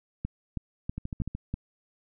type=two click trains; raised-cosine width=5 ms; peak=-21 / -18 dBFS; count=6 / 5; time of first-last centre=0.98-1.35 / 0.25-1.54 s; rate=13.5 / 3.1 Hz; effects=none